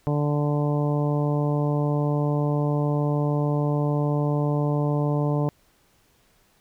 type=harmonic tone; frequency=146.83 Hz; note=D3; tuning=in tune; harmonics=1 / 2 / 3 / 4 / 5 / 6 / 7; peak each=-22 / -28 / -30 / -31 / -36 / -36 / -38 dBFS; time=0.07-5.49 s; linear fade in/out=0 ms; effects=pink hiss -62 dBFS RMS until 6.6 s